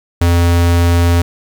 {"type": "tone", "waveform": "square", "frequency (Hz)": 86, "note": "F2", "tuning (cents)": -26, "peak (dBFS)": -9, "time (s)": [0.21, 1.22], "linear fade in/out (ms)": 5, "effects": ["8-bit"]}